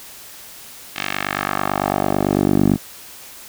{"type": "tone with band-pass filter sweep", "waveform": "10% pulse", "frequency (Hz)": 49, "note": "G1", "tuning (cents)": 0, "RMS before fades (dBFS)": -19, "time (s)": [0.94, 2.78], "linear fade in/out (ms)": 50, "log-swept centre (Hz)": [2900, 230], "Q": 1.4, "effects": ["white hiss -39 dBFS RMS until 3.48 s"]}